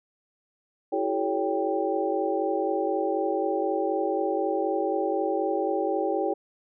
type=tone cluster; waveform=sine; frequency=328.9 / 379.6 / 423.6 / 561 / 788 Hz; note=E4 / F#4 / G#4 / C#5 / G5; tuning=-4 / +44 / +34 / +21 / +9 cents; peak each=-30 dBFS; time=0.92-6.34 s; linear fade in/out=10 ms; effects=none